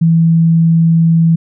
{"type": "tone", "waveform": "sine", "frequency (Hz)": 164.81, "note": "E3", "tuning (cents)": 0, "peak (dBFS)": -6, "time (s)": [0.01, 1.36], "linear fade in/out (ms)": 10, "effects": []}